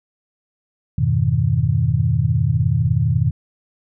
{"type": "chord", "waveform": "sine", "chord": "F half-diminished seventh", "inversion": "none", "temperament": "equal", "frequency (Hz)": [87.31, 103.83, 123.47, 155.56], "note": ["F2", "Ab2", "Cb3", "Eb3"], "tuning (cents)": [0, 0, 0, 0], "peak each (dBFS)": [-22, -21, -18, -20], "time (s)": [0.98, 3.31], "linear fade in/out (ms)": 5, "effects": []}